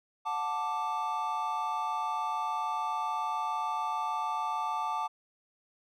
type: chord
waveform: triangle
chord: D major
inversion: first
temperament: just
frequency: 734.2 / 881 / 1174.7 Hz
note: F#5 / A5 / D6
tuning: -14 / +2 / 0 cents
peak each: -36 / -31 / -32 dBFS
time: 0.25-5.08 s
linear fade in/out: 20 ms
effects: none